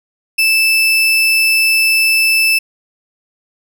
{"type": "tone", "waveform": "35% pulse", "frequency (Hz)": 2637, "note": "E7", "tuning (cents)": 0, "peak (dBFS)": -8, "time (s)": [0.38, 2.59], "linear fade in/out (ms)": 10, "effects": []}